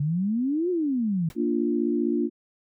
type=exponential two-way sweep; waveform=sine; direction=up then down; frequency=139.9 to 370 to 156.4 Hz; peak=-22 dBFS; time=0-1.29 s; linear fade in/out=5 ms; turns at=0.7 s
type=noise with exponential decay; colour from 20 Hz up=pink; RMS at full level=-39 dBFS; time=1.3-1.38 s; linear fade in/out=2 ms; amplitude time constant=17 ms
type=chord; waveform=sine; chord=Bb major; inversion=none; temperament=equal with one note detuned; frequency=234 / 293.7 / 349.2 Hz; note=Bb3 / D4 / F4; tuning=+7 / 0 / 0 cents; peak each=-26 dBFS; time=1.35-2.3 s; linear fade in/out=50 ms
effects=none